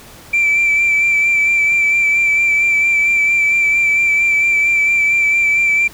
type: tone with vibrato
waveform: sine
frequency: 2337 Hz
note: D7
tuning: 9 cents flat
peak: -9 dBFS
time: 0.33-5.88 s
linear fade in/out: 10 ms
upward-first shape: sine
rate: 4.4 Hz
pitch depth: 25 cents each way
effects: tanh soft clip ceiling -8 dBFS + pink hiss -39 dBFS RMS until 5.93 s